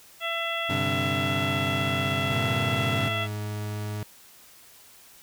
harmonic tone, 670 Hz, E5, 28 cents sharp, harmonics 1 / 2 / 3 / 4 / 5, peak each -33 / -33 / -33 / -33 / -33 dBFS, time 0.2-3.28 s, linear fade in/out 50 ms
25% pulse chord, G suspended fourth, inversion none, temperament equal, 98 / 130.81 / 146.83 Hz, G2 / C3 / D3, 0 / 0 / 0 cents, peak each -27 / -27 / -29 dBFS, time 0.69-3.09 s, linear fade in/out 10 ms
40% pulse tone with pitch glide, 116.5 to 105 Hz, A#2 to G#2, -1 to +19 cents, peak -29 dBFS, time 2.31-4.03 s, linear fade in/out 0 ms, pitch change -180 cents, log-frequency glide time 2.85-3.18 s
effects white hiss -52 dBFS RMS until 5.22 s

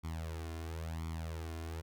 sawtooth tone with flanger, 81.2 Hz, E2, 26 cents flat, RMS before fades -41 dBFS, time 0.03-1.82 s, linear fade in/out 20 ms, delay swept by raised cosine 0.89 to 2.89 ms, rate 0.97 Hz, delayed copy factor +0.8, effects none

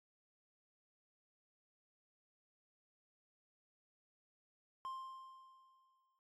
triangle tone with exponential decay, 1053 Hz, C6, 11 cents sharp, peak -39 dBFS, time 4.85-6.19 s, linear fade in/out 0 ms, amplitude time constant 290 ms, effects AAC 32 kbps

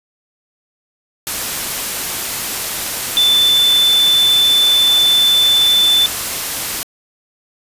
sine tone in noise, 3520 Hz, A7, in tune, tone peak -9 dBFS, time 3.17-6.06 s, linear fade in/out 0 ms, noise white, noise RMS -21 dBFS, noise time 1.27-6.83 s, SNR +9 dB, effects resampled to 32000 Hz

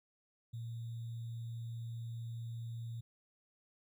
sine tone with sample-and-hold, 115.6 Hz, A#2, 14 cents flat, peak -40 dBFS, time 0.53-3.01 s, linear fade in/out 10 ms, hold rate 3675 Hz, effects none

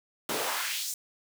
pink noise with high-pass filter sweep, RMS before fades -32 dBFS, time 0.29-0.94 s, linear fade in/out 2 ms, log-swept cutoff 260 to 7500 Hz, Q 1.6, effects none

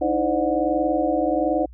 sine tone cluster, 302.6 / 323.8 / 519 / 596 / 729 Hz, D#4 / E4 / C5 / D5 / F#5, -48 / -31 / -14 / +25 / -26 cents, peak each -25 dBFS, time 0.01-1.66 s, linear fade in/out 10 ms, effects added 60 Hz sine -40 dBFS peak until 1.73 s

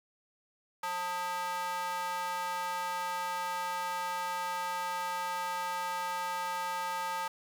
square tone with high-pass filter, 178.9 Hz, F3, 42 cents sharp, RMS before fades -35 dBFS, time 0.83-7.28 s, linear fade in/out 5 ms, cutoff 990 Hz, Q 3.7, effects 10-bit

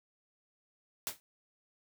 white noise with exponential decay, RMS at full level -32 dBFS, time 1.07-1.2 s, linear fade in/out 0 ms, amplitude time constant 27 ms, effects none

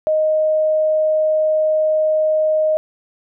sine tone, 622 Hz, D#5, 1 cent flat, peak -13 dBFS, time 0.07-2.77 s, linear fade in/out 0 ms, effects none

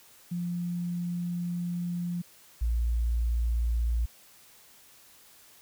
sine tone pair in turn, 174.61 / 58.02 Hz, F3 / A#1, 0 / -7 cents, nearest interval octave + perfect fifth, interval 1907 cents, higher first, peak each -29 / -24 dBFS, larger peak second, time 0.31-2.22 / 2.61-4.06 s, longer first, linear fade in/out 10 ms, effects white hiss -56 dBFS RMS until 5.61 s

